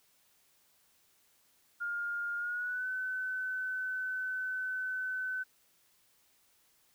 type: tone with pitch glide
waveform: sine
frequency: 1413 to 1514.4 Hz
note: F6 to F#6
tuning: +20 to +40 cents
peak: -33 dBFS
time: 1.8-5.44 s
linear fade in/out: 20 ms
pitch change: +120 cents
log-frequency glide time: 2.37-2.88 s
effects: white hiss -69 dBFS RMS until 6.94 s